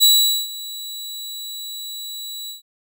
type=tone with ADSR envelope; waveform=sawtooth; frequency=3923 Hz; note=B7; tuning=12 cents flat; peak=-6 dBFS; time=0-2.62 s; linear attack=32 ms; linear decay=440 ms; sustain=-20 dB; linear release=130 ms; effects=none